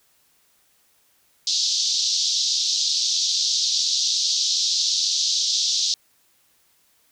pink band-pass noise, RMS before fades -22 dBFS, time 1.47-5.94 s, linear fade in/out 2 ms, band 3700 to 6200 Hz, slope 48 dB/octave, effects white hiss -62 dBFS RMS until 7.11 s

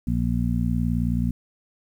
harmonic tone, 59 Hz, A#1, 22 cents sharp, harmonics 1 / 2 / 3 / 4, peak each -26 / -26 / -26 / -26 dBFS, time 0.07-1.31 s, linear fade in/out 5 ms, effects 9-bit

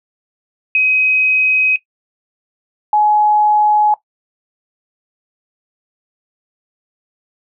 sine tone pair in turn, 2527 / 843.3 Hz, D#7 / G#5, +26 / +26 cents, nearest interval octave + perfect fifth, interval 1900 cents, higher first, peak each -9 dBFS, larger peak neither, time 0.75-1.76 / 2.93-3.94 s, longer neither, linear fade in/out 2 ms, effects noise-tail reverb RT60 0.1 s tail -17 dB re dry

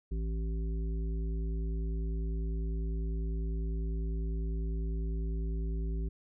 harmonic tone, 55 Hz, A1, in tune, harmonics 1 / 3 / 5 / 7, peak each -31 / -41 / -48 / -47 dBFS, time 0.11-6.09 s, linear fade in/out 10 ms, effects none

